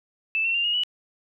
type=tone with pitch steps; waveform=sine; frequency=2637 / 2711 / 2787 / 2866 / 2946 Hz; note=E7 / E7 / F7 / F7 / F#7; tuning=0 / +48 / -4 / +44 / -8 cents; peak=-21 dBFS; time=0.35-0.835 s; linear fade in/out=0 ms; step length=97 ms; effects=none